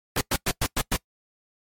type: noise bursts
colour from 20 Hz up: pink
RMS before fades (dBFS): -23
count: 6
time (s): 0.16-0.966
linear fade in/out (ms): 5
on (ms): 51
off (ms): 100
effects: noise-tail reverb RT60 0.1 s tail -23 dB re dry + MP3 64 kbps